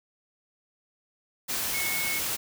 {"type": "tone in noise", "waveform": "sine", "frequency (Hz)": 2193, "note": "C#7", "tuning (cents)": -19, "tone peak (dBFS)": -30, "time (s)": [1.73, 2.2], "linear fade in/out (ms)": 20, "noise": "white", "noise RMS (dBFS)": -30, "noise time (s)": [1.48, 2.37], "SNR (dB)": -3, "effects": []}